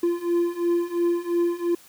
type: beating tone pair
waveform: triangle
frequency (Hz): 343.1 / 346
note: F4 / F4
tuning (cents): -31 / -16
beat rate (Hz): 2.9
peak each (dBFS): -23 / -21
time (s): 0.03-1.75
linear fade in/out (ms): 5
effects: white hiss -51 dBFS RMS until 1.88 s